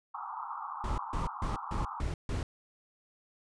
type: band-pass noise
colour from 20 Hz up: pink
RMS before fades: -40 dBFS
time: 0.14-2.01 s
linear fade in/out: 10 ms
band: 810 to 1300 Hz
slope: 96 dB/octave
type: noise bursts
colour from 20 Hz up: brown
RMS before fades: -33 dBFS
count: 6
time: 0.84-2.43 s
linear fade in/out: 2 ms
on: 140 ms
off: 150 ms
effects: resampled to 22050 Hz